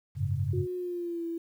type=chord; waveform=sine; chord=F# suspended second; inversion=none; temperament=equal; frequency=92.5 / 103.83 / 138.59 Hz; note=F#2 / G#2 / C#3; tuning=0 / 0 / 0 cents; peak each=-31 dBFS; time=0.15-0.67 s; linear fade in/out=50 ms
type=tone with pitch glide; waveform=sine; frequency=362.5 to 334.3 Hz; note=F#4 to E4; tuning=-35 to +24 cents; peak=-31 dBFS; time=0.53-1.38 s; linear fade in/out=5 ms; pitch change=-141 cents; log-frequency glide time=0.75-1.26 s
effects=10-bit